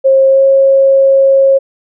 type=tone with pitch glide; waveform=sine; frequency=536 to 542.2 Hz; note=C5 to C#5; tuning=+42 to -38 cents; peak=-4 dBFS; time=0.04-1.59 s; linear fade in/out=20 ms; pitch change=+20 cents; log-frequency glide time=0.28-0.44 s; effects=none